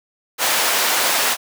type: high-pass noise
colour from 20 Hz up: pink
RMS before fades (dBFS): -18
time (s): 0.38-1.37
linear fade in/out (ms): 50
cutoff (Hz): 690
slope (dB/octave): 12
effects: none